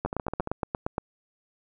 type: two click trains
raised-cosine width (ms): 1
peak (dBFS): -13 / -17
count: 9 / 7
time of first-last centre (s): 0.05-0.981 / 0.06-0.474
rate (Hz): 8.59 / 14.5
effects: none